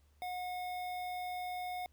square tone with notch filter, 725 Hz, F#5, 35 cents flat, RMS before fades -40 dBFS, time 0.22-1.86 s, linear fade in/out 0 ms, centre 6900 Hz, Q 1, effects added 73 Hz sine -65 dBFS peak until 1.92 s + pink hiss -75 dBFS RMS until 1.92 s

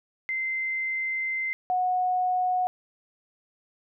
sine tone pair in turn, 2076 / 732.1 Hz, C7 / F#5, -14 / -19 cents, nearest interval octave + tritone, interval 1805 cents, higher first, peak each -26 / -22 dBFS, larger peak second, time 0.29-1.53 / 1.7-2.67 s, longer first, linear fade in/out 0 ms, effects none

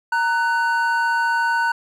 triangle tone pair together, 928.5 / 1493 Hz, A#5 / F#6, -7 / +15 cents, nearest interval minor sixth, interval 822 cents, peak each -18 dBFS, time 0.12-1.72 s, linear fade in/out 5 ms, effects none

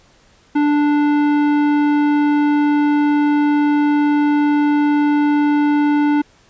sine tone with tanh clipping, 293.7 Hz, D4, in tune, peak -14 dBFS, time 0.55-6.22 s, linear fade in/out 10 ms, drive 15 dB, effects pink hiss -52 dBFS RMS until 6.49 s + resampled to 16000 Hz

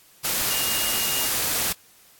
sine tone in noise, 2841 Hz, F7, 29 cents sharp, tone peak -30 dBFS, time 0.5-1.28 s, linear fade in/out 10 ms, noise white, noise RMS -24 dBFS, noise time 0.24-1.73 s, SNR -9 dB, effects white hiss -54 dBFS RMS until 2.19 s + AAC 64 kbps

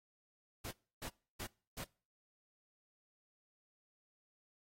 pink noise bursts, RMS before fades -45 dBFS, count 4, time 0.64-1.844 s, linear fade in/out 10 ms, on 76 ms, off 300 ms, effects noise-tail reverb RT60 0.4 s tail -24 dB re dry + AAC 48 kbps

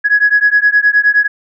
sine beating tone pair, 1669 / 1678.6 Hz, G#6 / G#6, +8 / +18 cents, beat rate 9.6 Hz, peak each -10 dBFS, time 0.04-1.28 s, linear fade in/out 20 ms, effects tanh soft clip ceiling 0 dBFS

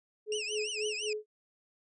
sine tone with tremolo, 425.9 Hz, G#4, 44 cents sharp, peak -31 dBFS, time 0.26-1.26 s, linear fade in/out 50 ms, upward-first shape sine, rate 3.8 Hz, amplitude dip 95%
25% pulse tone with vibrato, 2732 Hz, F7, 39 cents flat, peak -31 dBFS, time 0.32-1.13 s, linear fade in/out 2 ms, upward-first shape triangle, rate 5.9 Hz, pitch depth 200 cents each way
effects resampled to 24000 Hz

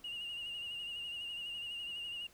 sine tone with vibrato, 2839 Hz, F7, 28 cents sharp, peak -38 dBFS, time 0.04-2.27 s, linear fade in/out 5 ms, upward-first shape sine, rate 12 Hz, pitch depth 41 cents each way, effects tanh soft clip ceiling -37 dBFS + pink hiss -63 dBFS RMS until 2.33 s

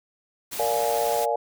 white noise, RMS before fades -33 dBFS, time 0.51-1.26 s, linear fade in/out 20 ms
sine chord, Bb dominant seventh, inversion none, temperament just, 466.2 / 582.7 / 699.2 / 839.1 Hz, Bb4 / D5 / F5 / Ab5, 0 / -14 / +2 / +18 cents, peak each -27 dBFS, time 0.59-1.36 s, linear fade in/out 5 ms
effects none

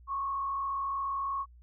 sine tone with frequency modulation, 1100 Hz, C#6, 14 cents flat, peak -30 dBFS, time 0.07-1.46 s, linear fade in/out 50 ms, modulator 42.8 Hz, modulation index 0.64, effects added 60 Hz sine -52 dBFS peak until 1.62 s

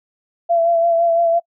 sine tone with vibrato, 675 Hz, E5, 41 cents sharp, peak -12 dBFS, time 0.49-1.4 s, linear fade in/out 20 ms, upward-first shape sine, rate 5.9 Hz, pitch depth 27 cents each way, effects noise-tail reverb RT60 0.1 s tail -23 dB re dry

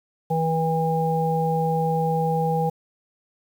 harmonic tone, 161.8 Hz, E3, 32 cents flat, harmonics 1 / 3 / 5, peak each -23 / -25 / -24 dBFS, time 0.3-2.7 s, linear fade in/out 10 ms, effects 8-bit

